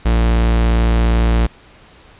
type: tone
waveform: 45% pulse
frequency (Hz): 57.3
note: A#1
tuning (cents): -29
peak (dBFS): -11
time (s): 0.05-1.47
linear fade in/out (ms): 10
effects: pink hiss -45 dBFS RMS until 2.19 s + resampled to 8000 Hz